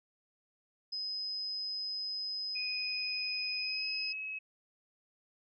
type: tone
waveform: sine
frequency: 5050 Hz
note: D#8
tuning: 25 cents sharp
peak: -35 dBFS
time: 0.92-4.13 s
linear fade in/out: 10 ms
type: tone with pitch glide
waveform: sine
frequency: 2489 to 2565 Hz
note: D#7 to E7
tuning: 0 to -48 cents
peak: -37 dBFS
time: 2.55-4.39 s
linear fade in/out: 10 ms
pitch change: +52 cents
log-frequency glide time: 3.58-3.86 s
effects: none